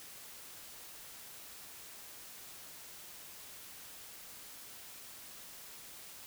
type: silence
effects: white hiss -51 dBFS RMS until 6.26 s